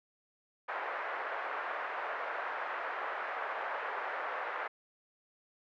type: band-pass noise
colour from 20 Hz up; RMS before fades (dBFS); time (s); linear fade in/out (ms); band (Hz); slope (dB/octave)
white; -38; 0.68-4.68; 10; 510 to 1700; 24
effects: none